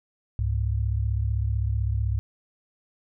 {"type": "tone pair together", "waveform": "sine", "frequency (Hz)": [68.07, 103.83], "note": ["C#2", "G#2"], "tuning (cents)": [-31, 0], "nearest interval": "perfect fifth", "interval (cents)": 731, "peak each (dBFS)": -25, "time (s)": [0.39, 2.19], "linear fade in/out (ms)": 0, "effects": []}